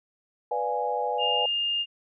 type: chord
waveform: sine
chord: B diminished seventh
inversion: none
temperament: equal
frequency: 493.9 / 587.3 / 698.5 / 830.6 Hz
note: B4 / D5 / F5 / Ab5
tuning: 0 / 0 / 0 / 0 cents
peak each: -30 / -33 / -33 / -28 dBFS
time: 0.51-1.46 s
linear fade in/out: 5 ms
type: tone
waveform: sine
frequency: 2819 Hz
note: F7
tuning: 16 cents sharp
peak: -24 dBFS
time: 1.18-1.86 s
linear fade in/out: 50 ms
effects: none